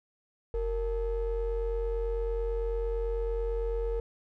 triangle ring-modulated tone, 208.5 Hz, G#3, 7 cents sharp, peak -23 dBFS, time 0.54-4 s, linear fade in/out 2 ms, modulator 253 Hz, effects none

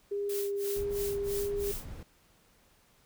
sine tone with vibrato, 403.3 Hz, G4, 49 cents sharp, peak -30 dBFS, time 0.11-1.72 s, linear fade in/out 10 ms, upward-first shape sine, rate 1.6 Hz, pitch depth 8 cents each way
blue noise with tremolo, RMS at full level -38 dBFS, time 0.29-1.86 s, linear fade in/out 5 ms, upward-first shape sine, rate 3 Hz, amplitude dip 100%
brown noise, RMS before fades -42 dBFS, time 0.76-2.03 s, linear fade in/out 2 ms
effects pink hiss -65 dBFS RMS until 3.05 s

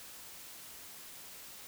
silence, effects white hiss -50 dBFS RMS until 1.67 s

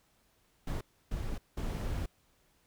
brown noise bursts at uneven times, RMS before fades -35 dBFS, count 3, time 0.67-0.81 / 1.11-1.38 / 1.57-2.06 s, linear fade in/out 5 ms, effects pink hiss -70 dBFS RMS until 2.66 s

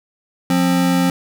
square tone pair together, 177.2 / 265.5 Hz, F3 / C4, +25 / +25 cents, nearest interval perfect fifth, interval 700 cents, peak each -17 dBFS, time 0.5-1.1 s, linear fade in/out 2 ms, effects none

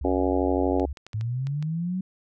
sine tone with pitch glide, 68 to 69.31 Hz, C#2 to C#2, -33 to 0 cents, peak -29 dBFS, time 0.01-0.93 s, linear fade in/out 5 ms, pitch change +33 cents, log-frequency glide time 0.16-0.21 s
harmonic tone, 92.5 Hz, F#2, in tune, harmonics 3 / 4 / 5 / 6 / 7 / 8 / 9, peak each -25 / -27 / -29 / -31 / -32 / -33 / -34 dBFS, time 0.04-0.86 s, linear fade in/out 10 ms
clicks, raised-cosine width 0.2 ms, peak -25 dBFS, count 7, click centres 0.798 / 0.972 / 1.066 / 1.132 / 1.211 / 1.47 / 1.626 s
sine linear sweep, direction up, 104.6 to 189.8 Hz, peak -25 dBFS, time 1.14-2.01 s, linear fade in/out 5 ms
effects none

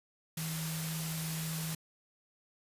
sine tone in noise, 160.6 Hz, E3, 45 cents flat, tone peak -36 dBFS, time 0.37-1.75 s, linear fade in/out 5 ms, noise white, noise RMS -40 dBFS, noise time 0.37-1.75 s, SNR +1 dB, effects resampled to 32000 Hz

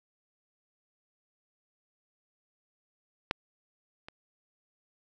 clicks, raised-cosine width 0.3 ms, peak -11 / -27 dBFS, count 2, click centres 3.311 / 4.085 s, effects none

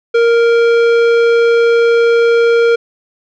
sine tone with tanh clipping, 466.2 Hz, A#4, in tune, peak -9 dBFS, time 0.14-2.76 s, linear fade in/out 10 ms, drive 14 dB, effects none

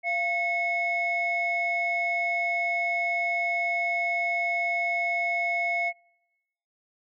sine tone pair together, 690 / 2191 Hz, F5 / C#7, -21 / -21 cents, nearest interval octave + minor sixth, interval 2000 cents, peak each -28 / -25 dBFS, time 0.03-5.93 s, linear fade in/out 50 ms, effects noise-tail reverb RT60 1.0 s tail -26 dB re dry + tanh soft clip ceiling -18 dBFS

